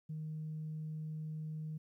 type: tone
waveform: sine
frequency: 155.56 Hz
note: D#3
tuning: in tune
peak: -38 dBFS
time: 0.09-1.78 s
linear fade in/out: 10 ms
effects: tanh soft clip ceiling -35 dBFS + 13-bit